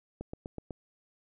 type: click train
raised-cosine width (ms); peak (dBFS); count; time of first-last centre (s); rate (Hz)
2; -25; 5; 0.21-0.708; 8.04
effects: none